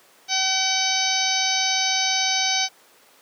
harmonic tone, 762 Hz, G5, 49 cents flat, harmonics 1 / 2 / 3 / 4 / 5 / 6 / 7 / 8, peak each -27 / -32 / -27 / -29 / -27 / -27 / -29 / -26 dBFS, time 0.28-2.69 s, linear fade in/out 50 ms, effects pink hiss -53 dBFS RMS until 3.21 s + high-pass 400 Hz 12 dB/octave

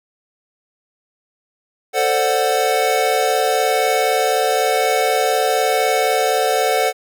square chord, D dominant seventh, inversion second, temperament equal with one note detuned, 443.8 / 523.3 / 587.3 / 740 Hz, A4 / C5 / D5 / F#5, +15 / 0 / 0 / 0 cents, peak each -21 / -22 / -24 / -19 dBFS, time 1.93-6.93 s, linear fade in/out 50 ms, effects none

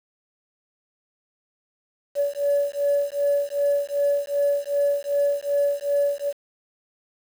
sine beating tone pair, 569 / 571.6 Hz, C#5 / D5, +45 / -47 cents, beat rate 2.6 Hz, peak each -22 dBFS, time 2.15-6.33 s, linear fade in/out 50 ms, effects tanh soft clip ceiling -13 dBFS + 7-bit

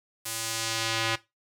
square tone with band-pass filter sweep, 113 Hz, A2, 47 cents sharp, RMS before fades -30 dBFS, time 0.25-1.16 s, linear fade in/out 10 ms, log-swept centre 11000 to 2700 Hz, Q 0.83, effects noise-tail reverb RT60 0.2 s tail -17 dB re dry

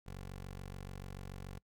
15% pulse tone, 46.93 Hz, F#1, 25 cents sharp, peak -38 dBFS, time 0.06-1.59 s, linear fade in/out 10 ms, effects noise-tail reverb RT60 0.1 s tail -24 dB re dry

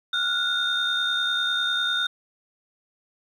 sine tone cluster, 1396 / 1466 / 3652 Hz, F6 / F#6 / A#7, -1 / -16 / -36 cents, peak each -28 / -26 / -23 dBFS, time 0.13-2.07 s, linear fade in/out 5 ms, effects tanh soft clip ceiling -16 dBFS + 9-bit

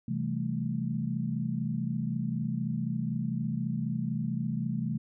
sine chord, A minor seventh, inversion first, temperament equal, 130.81 / 164.81 / 196 / 220 Hz, C3 / E3 / G3 / A3, 0 / 0 / 0 / 0 cents, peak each -34 / -34 / -37 / -33 dBFS, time 0.08-4.98 s, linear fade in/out 5 ms, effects none

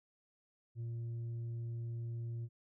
sine tone with tanh clipping, 116.6 Hz, A#2, 1 cent sharp, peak -39 dBFS, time 0.75-2.49 s, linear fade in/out 50 ms, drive 3 dB, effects none

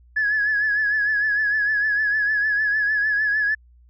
sine tone with vibrato, 1698 Hz, G#6, 38 cents sharp, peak -17 dBFS, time 0.16-3.55 s, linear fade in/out 10 ms, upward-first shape triangle, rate 6.6 Hz, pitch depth 65 cents each way, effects tanh soft clip ceiling -13 dBFS + added 60 Hz sine -49 dBFS peak until 3.89 s

